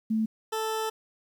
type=tone pair in turn; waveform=sine / 20% pulse; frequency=220 / 440 Hz; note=A3 / A4; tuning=0 / 0 cents; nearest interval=octave; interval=1200 cents; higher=second; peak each=-23 dBFS; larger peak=neither; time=0.1-0.26 / 0.52-0.9 s; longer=second; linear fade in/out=10 ms; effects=10-bit